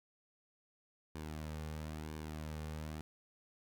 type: tone with flanger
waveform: sawtooth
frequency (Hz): 77.3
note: D#2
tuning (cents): -11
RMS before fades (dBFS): -44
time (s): 1.15-3.01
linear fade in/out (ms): 0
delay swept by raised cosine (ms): 1.5 to 3.1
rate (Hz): 1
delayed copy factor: -0.5
effects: none